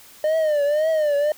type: tone with vibrato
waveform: triangle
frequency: 606 Hz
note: D#5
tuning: 46 cents flat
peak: -15 dBFS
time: 0.24-1.32 s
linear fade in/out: 2 ms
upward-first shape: triangle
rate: 1.9 Hz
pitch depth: 120 cents each way
effects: white hiss -47 dBFS RMS until 1.37 s